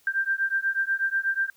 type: beating tone pair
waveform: sine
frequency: 1576 / 1584.2 Hz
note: G6 / G6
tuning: +9 / +18 cents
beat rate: 8.2 Hz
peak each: -26 dBFS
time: 0.07-1.5 s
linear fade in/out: 2 ms
effects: white hiss -62 dBFS RMS until 1.56 s